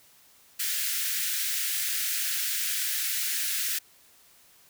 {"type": "high-pass noise", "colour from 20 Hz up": "white", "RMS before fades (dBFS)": -29, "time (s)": [0.59, 3.79], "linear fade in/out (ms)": 10, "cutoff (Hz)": 1500, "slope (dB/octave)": 48, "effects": ["white hiss -58 dBFS RMS until 4.69 s"]}